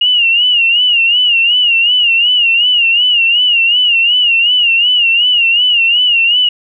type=tone with vibrato; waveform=sine; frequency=2844 Hz; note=F7; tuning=31 cents sharp; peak=-7 dBFS; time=0.01-6.49 s; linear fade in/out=5 ms; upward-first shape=sine; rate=2.7 Hz; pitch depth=94 cents each way; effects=none